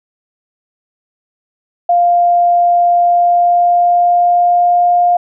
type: tone with pitch glide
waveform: sine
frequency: 699 to 705.5 Hz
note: F5 to F5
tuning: +1 to +17 cents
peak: -7 dBFS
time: 1.89-5.17 s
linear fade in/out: 5 ms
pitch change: +16 cents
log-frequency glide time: 2.91-4.9 s
effects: none